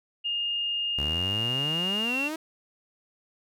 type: tone with pitch glide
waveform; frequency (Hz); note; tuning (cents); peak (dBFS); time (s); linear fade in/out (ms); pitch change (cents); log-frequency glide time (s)
sine; 2831 to 2733; F7 to F7; +23 to -38; -26; 0.24-2.29; 20; -61; 2.03-2.12
type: exponential sweep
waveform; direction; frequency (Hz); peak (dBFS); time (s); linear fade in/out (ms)
sawtooth; up; 68.8 to 325.5; -27; 0.98-2.36; 5
effects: none